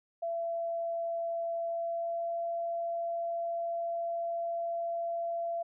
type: tone with pitch glide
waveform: sine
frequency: 673 to 678.5 Hz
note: E5 to E5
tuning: +36 to +50 cents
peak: -31 dBFS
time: 0.22-5.63 s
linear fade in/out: 10 ms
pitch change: +14 cents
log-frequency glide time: 1.62-2.38 s
effects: none